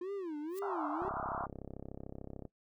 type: tone with vibrato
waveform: triangle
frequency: 344.5 Hz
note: F4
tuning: 24 cents flat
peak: -35 dBFS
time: 0.01-1.09 s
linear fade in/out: 5 ms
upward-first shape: sine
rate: 2 Hz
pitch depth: 270 cents each way
type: noise with exponential growth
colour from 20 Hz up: blue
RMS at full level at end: -46 dBFS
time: 0.47-0.59 s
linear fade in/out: 1 ms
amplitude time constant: 24 ms
type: band-pass noise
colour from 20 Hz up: pink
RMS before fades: -39 dBFS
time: 0.62-1.46 s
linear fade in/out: 2 ms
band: 640 to 1400 Hz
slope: 96 dB/octave
type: click train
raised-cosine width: 2 ms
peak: -31 dBFS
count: 49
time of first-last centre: 1.02-2.453 s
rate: 33.5 Hz
effects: noise-tail reverb RT60 0.1 s tail -18 dB re dry